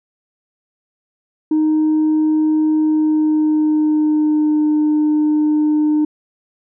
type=tone with pitch glide; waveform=sine; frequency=310 to 303.1 Hz; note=D#4 to D#4; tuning=-6 to -45 cents; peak=-10 dBFS; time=1.51-6.05 s; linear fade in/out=5 ms; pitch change=-39 cents; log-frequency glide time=2.77-4.67 s; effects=tanh soft clip ceiling -10 dBFS